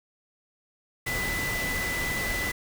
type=tone in noise; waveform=sine; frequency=1995 Hz; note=B6; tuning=17 cents sharp; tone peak=-29 dBFS; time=1.06-2.52 s; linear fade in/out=10 ms; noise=pink; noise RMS=-32 dBFS; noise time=1.06-2.52 s; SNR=0 dB; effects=none